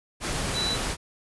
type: tone in noise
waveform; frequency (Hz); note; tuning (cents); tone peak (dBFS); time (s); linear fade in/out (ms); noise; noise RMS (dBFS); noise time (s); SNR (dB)
sine; 3958; B7; +3; -26; 0.53-0.78; 50; pink; -29; 0.2-0.97; 0
effects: resampled to 24000 Hz